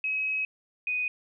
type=tone pair in turn; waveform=sine; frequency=2552 / 2491 Hz; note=D#7 / D#7; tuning=+43 / +1 cents; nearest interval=unison; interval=42 cents; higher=first; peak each=-26 / -26 dBFS; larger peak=neither; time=0.04-0.45 / 0.87-1.08 s; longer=first; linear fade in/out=2 ms; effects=none